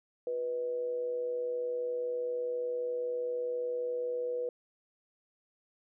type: tone with amplitude modulation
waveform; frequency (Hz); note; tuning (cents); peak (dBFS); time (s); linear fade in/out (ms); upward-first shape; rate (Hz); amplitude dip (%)
sine; 491.5; B4; -8; -29; 0.27-4.49; 2; sine; 135; 45
effects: none